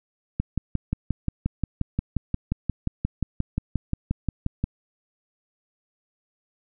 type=click train; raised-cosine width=5 ms; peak=-11 dBFS; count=25; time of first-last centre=0.4-4.64 s; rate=5.66 Hz; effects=none